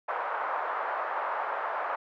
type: band-pass noise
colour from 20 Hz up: white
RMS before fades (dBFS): -32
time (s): 0.08-1.96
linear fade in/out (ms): 10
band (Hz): 600 to 1300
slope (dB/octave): 24
effects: none